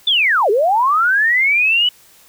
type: linear two-way sweep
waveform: sine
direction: down then up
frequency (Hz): 3571 to 383.1 to 2990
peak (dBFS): -11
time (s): 0.07-1.89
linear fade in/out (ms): 5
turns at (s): 0.5
effects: white hiss -48 dBFS RMS until 2.28 s